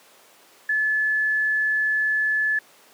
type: tone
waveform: sine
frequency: 1725 Hz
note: A6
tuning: 35 cents flat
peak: -19 dBFS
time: 0.69-2.59 s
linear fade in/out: 5 ms
effects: pink hiss -52 dBFS RMS until 2.93 s + high-pass 400 Hz 12 dB/octave